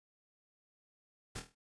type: noise with echo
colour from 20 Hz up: pink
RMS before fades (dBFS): -42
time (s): 1.35-1.4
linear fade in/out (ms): 10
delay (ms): 25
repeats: 6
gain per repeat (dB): -6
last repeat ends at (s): 1.55
effects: resampled to 24000 Hz